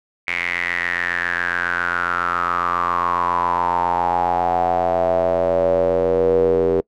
square tone with band-pass filter sweep, 43.65 Hz, F1, in tune, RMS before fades -19 dBFS, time 0.27-6.81 s, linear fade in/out 10 ms, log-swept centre 2200 to 430 Hz, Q 8.3, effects noise-tail reverb RT60 0.1 s tail -25 dB re dry

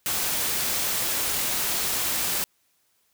white noise, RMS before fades -26 dBFS, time 0.06-2.44 s, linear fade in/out 0 ms, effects white hiss -68 dBFS RMS until 3.13 s

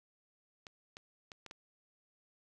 clicks, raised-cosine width 0.2 ms, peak -30 dBFS, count 5, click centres 0.668 / 0.969 / 1.318 / 1.463 / 1.511 s, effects none

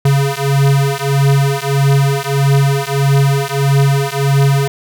square beating tone pair, 137.9 / 139.5 Hz, C#3 / C#3, -9 / +11 cents, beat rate 1.6 Hz, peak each -14 dBFS, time 0.05-4.68 s, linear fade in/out 5 ms, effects none

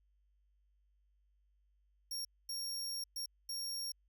sawtooth tone bursts at uneven times, 5560 Hz, F8, 9 cents flat, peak -36 dBFS, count 4, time 2.11-2.25 / 2.49-3.04 / 3.16-3.26 / 3.49-3.92 s, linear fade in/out 5 ms, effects added 50 Hz sine -70 dBFS peak until 4.08 s

